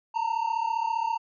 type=tone pair together; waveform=triangle; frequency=897.2 / 932.3 Hz; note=A5 / A#5; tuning=+34 / 0 cents; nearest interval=minor second; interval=66 cents; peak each=-26 dBFS; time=0.14-1.18 s; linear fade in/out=20 ms; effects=resampled to 16000 Hz